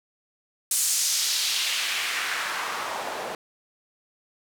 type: noise with band-pass filter sweep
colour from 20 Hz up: white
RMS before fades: -27 dBFS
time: 0.71-3.35 s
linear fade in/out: 2 ms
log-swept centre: 8600 to 570 Hz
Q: 1.4
effects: none